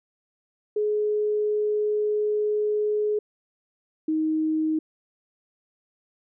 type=tone pair in turn; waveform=sine; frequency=421.5 / 313.6 Hz; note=G#4 / D#4; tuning=+26 / +14 cents; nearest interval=perfect fourth; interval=512 cents; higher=first; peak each=-21 dBFS; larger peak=neither; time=0.76-3.19 / 4.08-4.79 s; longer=first; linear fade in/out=5 ms; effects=none